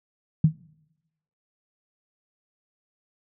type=tone with exponential decay; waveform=sine; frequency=156.6 Hz; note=D#3; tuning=11 cents sharp; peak=-10 dBFS; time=0.44-0.56 s; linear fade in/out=5 ms; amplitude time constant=26 ms; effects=noise-tail reverb RT60 0.9 s tail -22 dB re dry